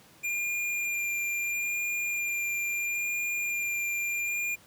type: tone with vibrato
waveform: square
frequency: 2400 Hz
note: D7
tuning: 37 cents sharp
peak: -29 dBFS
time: 0.23-4.56 s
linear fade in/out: 20 ms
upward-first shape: sine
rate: 0.75 Hz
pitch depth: 10 cents each way
effects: pink hiss -56 dBFS RMS until 4.66 s + high-pass 100 Hz 12 dB/octave